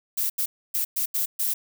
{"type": "noise bursts at uneven times", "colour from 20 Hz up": "violet", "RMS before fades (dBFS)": -25, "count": 6, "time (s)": [[0.17, 0.3], [0.38, 0.46], [0.74, 0.85], [0.96, 1.06], [1.14, 1.26], [1.39, 1.54]], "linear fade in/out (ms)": 10, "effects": []}